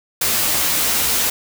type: noise with comb filter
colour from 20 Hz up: white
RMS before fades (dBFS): -18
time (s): 0.21-1.3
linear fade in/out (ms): 5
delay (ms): 13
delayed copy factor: +0.6
effects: none